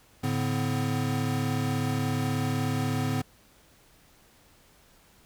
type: tone cluster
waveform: square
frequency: 108 / 144.5 / 253.8 Hz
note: A2 / D3 / B3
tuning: -32 / -28 / +47 cents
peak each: -31 dBFS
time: 0.23-3.22 s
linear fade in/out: 10 ms
effects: pink hiss -59 dBFS RMS until 5.25 s